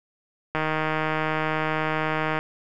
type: click train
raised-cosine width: 0.5 ms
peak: -10 dBFS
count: 288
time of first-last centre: 0.55-2.39 s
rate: 156 Hz
effects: none